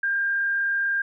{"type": "tone with frequency modulation", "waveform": "sine", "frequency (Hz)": 1600, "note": "G6", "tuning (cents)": 35, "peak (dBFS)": -21, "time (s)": [0.03, 1.02], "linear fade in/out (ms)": 5, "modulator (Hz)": 35.7, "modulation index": 0.44, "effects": []}